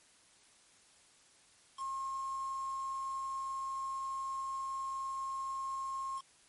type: tone with quantisation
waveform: sine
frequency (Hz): 1074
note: C6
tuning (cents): +45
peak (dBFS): -36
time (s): 1.77-6.22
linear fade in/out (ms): 50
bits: 8
effects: white hiss -64 dBFS RMS until 6.48 s + MP3 48 kbps